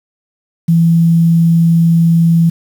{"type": "tone with quantisation", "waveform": "sine", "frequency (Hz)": 166.7, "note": "E3", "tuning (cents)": 20, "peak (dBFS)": -6, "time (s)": [0.68, 2.5], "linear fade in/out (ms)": 10, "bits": 6, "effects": []}